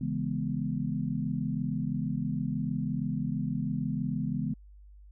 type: chord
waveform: sine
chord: C# minor seventh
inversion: none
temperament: equal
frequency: 138.59 / 164.81 / 207.7 / 246.9 Hz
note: C#3 / E3 / G#3 / B3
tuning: 0 / 0 / 0 / 0 cents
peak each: -34 dBFS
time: 0.01-4.54 s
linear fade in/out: 5 ms
effects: added 50 Hz sine -49 dBFS peak until 5.11 s